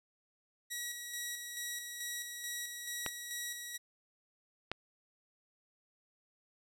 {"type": "tone with tremolo", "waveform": "10% pulse", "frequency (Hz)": 1920, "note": "B6", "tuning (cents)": -49, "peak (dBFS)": -29, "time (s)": [0.7, 3.78], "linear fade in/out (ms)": 20, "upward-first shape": "square", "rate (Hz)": 2.3, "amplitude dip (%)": 40}
{"type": "clicks", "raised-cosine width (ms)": 0.3, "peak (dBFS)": -19, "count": 2, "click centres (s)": [3.063, 4.716]}
{"effects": []}